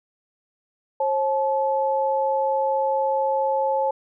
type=tone pair together; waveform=sine; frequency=538.6 / 863 Hz; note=C#5 / A5; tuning=-50 / -34 cents; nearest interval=minor sixth; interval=816 cents; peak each=-22 / -22 dBFS; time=1-3.91 s; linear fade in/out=5 ms; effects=none